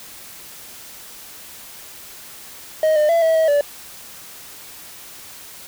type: tone with pitch steps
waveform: triangle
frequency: 627 / 604 / 671 / 648 / 641 / 578 Hz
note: D#5 / D5 / E5 / E5 / E5 / D5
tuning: +13 / +48 / +31 / -30 / -49 / -28 cents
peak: -11 dBFS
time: 2.83-3.61 s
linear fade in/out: 2 ms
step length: 130 ms
effects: white hiss -39 dBFS RMS until 5.67 s